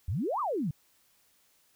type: exponential two-way sweep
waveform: sine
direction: up then down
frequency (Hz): 73.42 to 1252 to 133.1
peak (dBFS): -28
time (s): 0.08-0.71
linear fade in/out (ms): 5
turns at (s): 0.4
effects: white hiss -67 dBFS RMS until 1.75 s